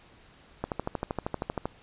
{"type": "click train", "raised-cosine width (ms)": 1, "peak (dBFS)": -15, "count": 14, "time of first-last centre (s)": [0.64, 1.656], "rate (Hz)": 12.8, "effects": ["pink hiss -56 dBFS RMS until 1.82 s", "resampled to 8000 Hz"]}